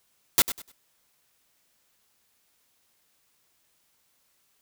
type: noise with echo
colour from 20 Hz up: white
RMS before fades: -18 dBFS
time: 0.38-0.42 s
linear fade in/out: 0 ms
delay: 99 ms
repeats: 3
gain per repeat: -12 dB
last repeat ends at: 0.717 s
effects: white hiss -69 dBFS RMS until 4.61 s